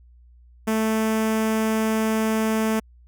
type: tone with notch filter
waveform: sawtooth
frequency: 220 Hz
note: A3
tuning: in tune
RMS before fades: -22 dBFS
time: 0.67-2.8 s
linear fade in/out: 10 ms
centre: 4100 Hz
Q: 1.6
effects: added 60 Hz sine -48 dBFS peak until 3.07 s